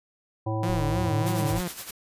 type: harmonic tone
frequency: 109.6 Hz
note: A2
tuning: 6 cents flat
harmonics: 1 / 3 / 5 / 7 / 9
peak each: -27 / -32 / -34 / -35 / -37 dBFS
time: 0.46-1.59 s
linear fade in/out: 10 ms
type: tone with vibrato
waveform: sawtooth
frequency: 163.1 Hz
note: E3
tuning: 18 cents flat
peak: -24 dBFS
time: 0.63-1.68 s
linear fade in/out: 2 ms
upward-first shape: sine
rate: 3.3 Hz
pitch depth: 190 cents each way
type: exponential two-way sweep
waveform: triangle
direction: up then down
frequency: 31.01 to 207.7 to 31.01 Hz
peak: -29 dBFS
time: 0.69-1.61 s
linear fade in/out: 0 ms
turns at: 1.42 s
type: noise with tremolo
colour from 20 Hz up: white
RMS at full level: -35 dBFS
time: 1.26-1.91 s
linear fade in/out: 5 ms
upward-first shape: sine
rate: 9.7 Hz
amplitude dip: 65%
effects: resampled to 32000 Hz